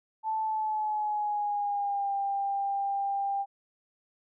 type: tone with pitch glide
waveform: sine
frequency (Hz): 877 to 795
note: A5 to G5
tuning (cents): -6 to +24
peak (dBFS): -27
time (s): 0.23-3.46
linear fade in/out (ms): 50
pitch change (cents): -170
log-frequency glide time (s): 0.4-2.13
effects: none